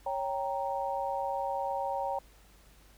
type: chord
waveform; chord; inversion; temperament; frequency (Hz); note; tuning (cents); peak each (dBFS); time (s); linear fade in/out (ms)
sine; G diminished; second; equal; 554.4 / 784 / 932.3; Db5 / G5 / Bb5; 0 / 0 / 0; -35 / -34 / -35; 0.06-2.19; 5
effects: added 50 Hz sine -57 dBFS peak until 2.97 s + pink hiss -61 dBFS RMS until 2.97 s